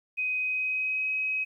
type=tone with pitch glide; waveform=sine; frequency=2511 to 2539 Hz; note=D#7 to D#7; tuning=+15 to +34 cents; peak=-26 dBFS; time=0.17-1.45 s; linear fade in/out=20 ms; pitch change=+19 cents; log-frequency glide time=0.39-1.1 s; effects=11-bit